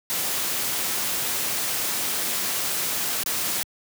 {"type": "noise with dropouts", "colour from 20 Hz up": "white", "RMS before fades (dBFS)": -26, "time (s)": [0.1, 3.63], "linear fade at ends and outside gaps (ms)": 0, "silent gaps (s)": [3.234, 3.261], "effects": ["high-pass 100 Hz 12 dB/octave"]}